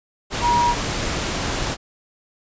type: tone in noise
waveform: sine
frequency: 957 Hz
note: A#5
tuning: 45 cents sharp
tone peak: -15 dBFS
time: 0.41-0.75 s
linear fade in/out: 50 ms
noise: pink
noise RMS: -24 dBFS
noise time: 0.3-1.77 s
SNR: +6 dB
effects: resampled to 16000 Hz